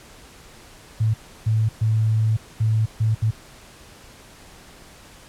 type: tone bursts at uneven times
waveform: sine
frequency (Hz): 110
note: A2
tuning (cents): 0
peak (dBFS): -16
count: 6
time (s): 1-1.14 / 1.46-1.69 / 1.81-2.37 / 2.6-2.86 / 3-3.15 / 3.22-3.31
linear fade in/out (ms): 10
effects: pink hiss -46 dBFS RMS until 5.28 s + low-pass 11000 Hz 12 dB/octave